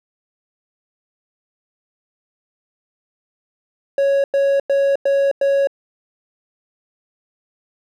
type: tone bursts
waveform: triangle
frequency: 554.4 Hz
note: C#5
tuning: in tune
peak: -11 dBFS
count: 5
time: 3.98-5.672 s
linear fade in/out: 2 ms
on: 260 ms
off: 98 ms
effects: none